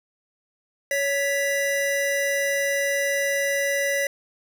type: tone pair together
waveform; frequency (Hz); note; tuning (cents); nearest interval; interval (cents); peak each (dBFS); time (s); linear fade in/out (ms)
square; 559.2 / 1971; C#5 / B6; +15 / -4; octave + minor seventh; 2181; -25 / -25; 0.91-4.07; 2
effects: none